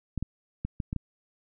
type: clicks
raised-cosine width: 5 ms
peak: -18 dBFS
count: 6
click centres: 0.177 / 0.226 / 0.65 / 0.802 / 0.929 / 0.963 s
effects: none